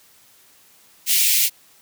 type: high-pass noise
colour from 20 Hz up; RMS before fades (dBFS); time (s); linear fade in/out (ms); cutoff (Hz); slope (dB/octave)
white; -17; 1.06-1.5; 50; 2100; 48
effects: white hiss -53 dBFS RMS until 1.81 s + high-pass 60 Hz 12 dB/octave